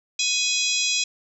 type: harmonic tone with a mistuned harmonic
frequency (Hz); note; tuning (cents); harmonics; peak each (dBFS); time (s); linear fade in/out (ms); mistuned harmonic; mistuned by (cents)
836; G#5; +11; 3 / 4 / 5 / 6 / 7 / 8 / 9; -26 / -27 / -28 / -29 / -29 / -30 / -31; 0.19-1.04; 5; 5; -70
effects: none